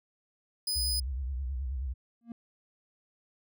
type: tone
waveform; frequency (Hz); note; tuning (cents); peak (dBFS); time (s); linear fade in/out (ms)
sawtooth; 5000; D#8; +8; -26; 0.67-1; 5
type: tone with vibrato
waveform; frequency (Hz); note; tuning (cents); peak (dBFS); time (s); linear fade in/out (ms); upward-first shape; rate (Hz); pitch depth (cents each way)
sine; 65.41; C2; 0; -31; 0.75-1.94; 20; sine; 9.4; 140
type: tone with exponential growth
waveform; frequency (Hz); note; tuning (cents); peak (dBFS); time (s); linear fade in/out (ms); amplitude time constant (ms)
triangle; 233.1; A#3; 0; -33; 2.21-2.32; 2; 23
effects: none